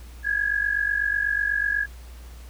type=tone pair together; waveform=sine; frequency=1642 / 1690.1 Hz; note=G#6 / G#6; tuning=-20 / +30 cents; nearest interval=unison; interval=50 cents; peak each=-24 dBFS; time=0.23-1.87 s; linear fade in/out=50 ms; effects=added 60 Hz sine -39 dBFS peak until 2.49 s + pink hiss -51 dBFS RMS until 2.49 s